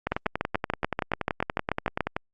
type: two click trains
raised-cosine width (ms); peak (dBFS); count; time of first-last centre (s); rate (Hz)
0.5; -9 / -11; 14 / 23; 0.12-2.007 / 0.07-2.165; 6.89 / 10.5
effects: Opus 48 kbps